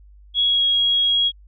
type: tone with pitch glide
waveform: sine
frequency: 3335 to 3301 Hz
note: G#7 to G#7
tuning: +7 to -11 cents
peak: -15 dBFS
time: 0.34-1.32 s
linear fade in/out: 50 ms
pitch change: -18 cents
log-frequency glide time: 0.44-0.62 s
effects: added 50 Hz sine -44 dBFS peak until 1.47 s